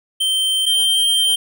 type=tone pair in turn; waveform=square; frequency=3120 / 3151 Hz; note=G7 / G7; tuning=-9 / +8 cents; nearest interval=unison; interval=17 cents; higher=second; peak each=-16 / -14 dBFS; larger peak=second; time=0.2-0.66 / 0.66-1.36 s; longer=second; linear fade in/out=10 ms; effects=none